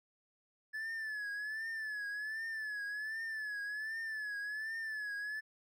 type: tone with vibrato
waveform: triangle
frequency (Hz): 1727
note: A6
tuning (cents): -33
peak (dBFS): -36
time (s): 0.73-5.41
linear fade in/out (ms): 20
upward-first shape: triangle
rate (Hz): 1.3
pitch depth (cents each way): 94
effects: none

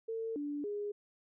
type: tone with pitch steps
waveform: sine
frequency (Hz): 450.6 / 290.9 / 412.1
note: A4 / D4 / G#4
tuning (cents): +41 / -16 / -13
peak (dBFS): -35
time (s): 0.08-0.92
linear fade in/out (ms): 10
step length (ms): 280
effects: none

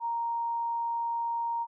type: tone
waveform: sine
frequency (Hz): 932.3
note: A#5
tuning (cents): 0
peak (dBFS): -28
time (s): 0-1.67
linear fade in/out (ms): 50
effects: none

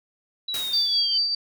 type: linear sweep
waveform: sine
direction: down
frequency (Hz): 3951 to 3072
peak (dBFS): -26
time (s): 0.48-1.18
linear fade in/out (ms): 5
type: noise with exponential decay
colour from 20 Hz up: white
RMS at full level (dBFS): -31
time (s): 0.54-1.28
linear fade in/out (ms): 2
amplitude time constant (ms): 160
type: tone with tremolo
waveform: sine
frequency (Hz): 4645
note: D8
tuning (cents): -20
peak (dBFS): -18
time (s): 0.73-1.35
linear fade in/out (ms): 5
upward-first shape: triangle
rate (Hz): 4.9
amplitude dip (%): 50
effects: none

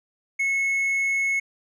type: tone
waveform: triangle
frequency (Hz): 2189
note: C#7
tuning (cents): -22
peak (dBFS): -19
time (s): 0.39-1.4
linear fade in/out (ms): 10
effects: resampled to 24000 Hz

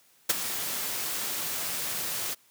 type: noise with ADSR envelope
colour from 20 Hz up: white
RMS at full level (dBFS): -20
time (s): 0.29-2.35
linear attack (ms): 11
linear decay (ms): 20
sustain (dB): -12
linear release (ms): 21
effects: white hiss -62 dBFS RMS until 2.5 s + high-pass 100 Hz 12 dB/octave

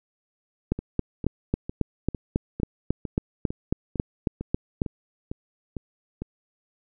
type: two click trains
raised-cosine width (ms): 3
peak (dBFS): -9 / -18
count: 16 / 13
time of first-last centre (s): 0.72-4.818 / 0.79-6.22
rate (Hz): 3.66 / 2.21
effects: none

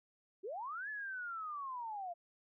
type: linear two-way sweep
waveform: sine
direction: up then down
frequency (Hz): 341.7 to 1740 to 672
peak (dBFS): -40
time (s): 0.43-2.14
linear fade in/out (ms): 20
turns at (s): 0.89
effects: none

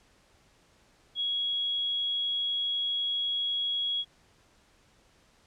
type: tone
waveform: sine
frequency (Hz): 3324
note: G#7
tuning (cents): +1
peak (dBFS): -27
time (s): 1.15-4.05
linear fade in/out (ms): 50
effects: pink hiss -63 dBFS RMS until 5.46 s + low-pass 8000 Hz 12 dB/octave

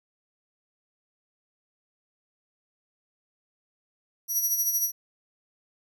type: tone with tremolo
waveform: 10% pulse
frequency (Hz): 5800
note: F#8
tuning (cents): -35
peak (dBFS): -16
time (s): 4.28-4.92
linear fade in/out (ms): 50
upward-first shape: sine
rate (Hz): 13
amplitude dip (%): 55
effects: none

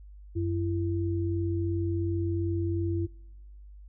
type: tone pair together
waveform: sine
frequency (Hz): 92.8 / 336.2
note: F#2 / E4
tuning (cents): +6 / +34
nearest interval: octave + minor seventh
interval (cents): 2228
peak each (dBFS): -28 / -30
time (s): 0.35-3.07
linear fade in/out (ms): 20
effects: noise-tail reverb RT60 1.0 s tail -25 dB re dry + added 50 Hz sine -45 dBFS peak until 3.88 s

